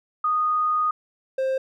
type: tone pair in turn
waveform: sine / triangle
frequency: 1237 / 528 Hz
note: D#6 / C5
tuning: -10 / +16 cents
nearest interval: octave + minor third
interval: 1474 cents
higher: first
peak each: -19 dBFS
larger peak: neither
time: 0.24-0.91 / 1.38-1.58 s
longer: first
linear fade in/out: 5 ms
effects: none